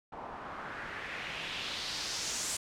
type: noise with low-pass filter sweep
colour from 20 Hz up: white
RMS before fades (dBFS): -39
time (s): 0.12-2.57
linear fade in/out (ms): 5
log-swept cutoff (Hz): 850 to 8100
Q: 2.1
effects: none